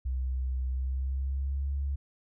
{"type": "tone with pitch glide", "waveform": "sine", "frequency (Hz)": [64.2, 69.61], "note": ["C2", "C#2"], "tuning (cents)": [-32, 8], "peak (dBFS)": -28, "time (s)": [0.05, 1.96], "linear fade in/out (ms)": 10, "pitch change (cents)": 140, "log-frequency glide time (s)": [0.69, 1.71], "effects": []}